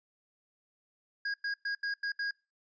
square tone bursts at uneven times, 1637 Hz, G#6, 25 cents flat, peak -32 dBFS, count 6, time 1.25-1.34 / 1.44-1.54 / 1.65-1.75 / 1.83-1.94 / 2.03-2.12 / 2.19-2.31 s, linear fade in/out 5 ms, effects noise-tail reverb RT60 0.3 s tail -24 dB re dry + resampled to 16000 Hz

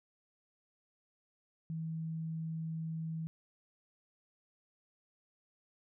sine tone, 161.4 Hz, E3, 36 cents flat, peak -36 dBFS, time 1.7-3.27 s, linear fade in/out 0 ms, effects none

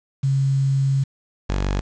sine / sawtooth tone pair in turn, 136 / 48.08 Hz, C#3 / G1, -33 / -33 cents, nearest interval octave + tritone, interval 1800 cents, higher first, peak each -16 dBFS, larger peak neither, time 0.23-1.04 / 1.49-1.81 s, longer first, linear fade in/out 10 ms, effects resampled to 16000 Hz + 7-bit

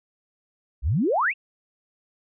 sine exponential sweep, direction up, 53.9 to 2829 Hz, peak -19 dBFS, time 0.82-1.34 s, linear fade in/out 50 ms, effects none

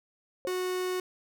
sine tone with exponential decay, 536 Hz, C5, 42 cents sharp, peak -28 dBFS, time 0.45-0.54 s, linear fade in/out 0 ms, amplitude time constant 19 ms
45% pulse tone, 367 Hz, F#4, 14 cents flat, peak -29 dBFS, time 0.47-1 s, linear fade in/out 2 ms
effects none

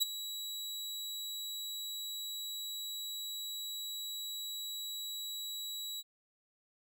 sawtooth tone with ADSR envelope, 3900 Hz, B7, 23 cents flat, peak -22 dBFS, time 0-6.03 s, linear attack 22 ms, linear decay 18 ms, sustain -14 dB, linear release 37 ms, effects none

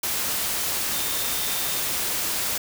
sine tone in noise, 3632 Hz, A#7, 46 cents flat, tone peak -36 dBFS, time 0.93-1.8 s, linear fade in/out 5 ms, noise white, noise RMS -26 dBFS, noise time 0.03-2.58 s, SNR -13 dB, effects none

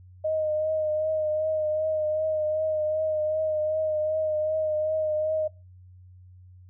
sine tone with vibrato, 620 Hz, D#5, 6 cents flat, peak -23 dBFS, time 0.24-5.48 s, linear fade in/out 10 ms, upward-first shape triangle, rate 2.6 Hz, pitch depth 30 cents each way, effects noise-tail reverb RT60 0.3 s tail -23 dB re dry + added 91 Hz sine -47 dBFS peak until 6.69 s

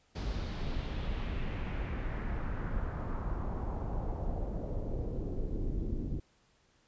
brown noise with low-pass filter sweep, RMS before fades -35 dBFS, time 0.15-6.2 s, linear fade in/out 10 ms, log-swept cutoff 5100 to 290 Hz, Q 2, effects pink hiss -69 dBFS RMS until 6.87 s + resampled to 16000 Hz

